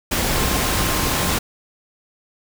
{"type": "tone in noise", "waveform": "sine", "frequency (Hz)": 1056, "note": "C6", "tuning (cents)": 16, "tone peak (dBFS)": -31, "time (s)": [0.34, 1.32], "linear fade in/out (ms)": 10, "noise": "pink", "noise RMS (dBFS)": -20, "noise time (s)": [0.11, 1.39], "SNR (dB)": -14, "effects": []}